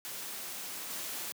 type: noise with level steps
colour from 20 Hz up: white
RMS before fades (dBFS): -41 / -39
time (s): 0.05-1.32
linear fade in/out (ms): 0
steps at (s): 0.9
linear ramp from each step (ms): 2
effects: high-pass 150 Hz 12 dB/octave